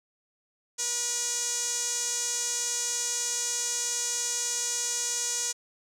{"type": "tone with band-pass filter", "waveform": "sawtooth", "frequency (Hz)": 481.6, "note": "B4", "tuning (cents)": -44, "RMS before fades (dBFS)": -30, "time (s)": [0.78, 5.53], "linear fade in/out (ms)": 20, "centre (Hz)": 6800, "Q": 4.6, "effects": []}